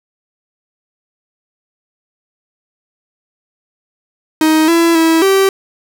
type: tone with pitch steps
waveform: 45% pulse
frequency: 313.9 / 335 / 325.6 / 387.7 Hz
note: D#4 / E4 / E4 / G4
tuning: +15 / +28 / -21 / -19 cents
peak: -8 dBFS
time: 4.41-5.49 s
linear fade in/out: 2 ms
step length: 270 ms
effects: none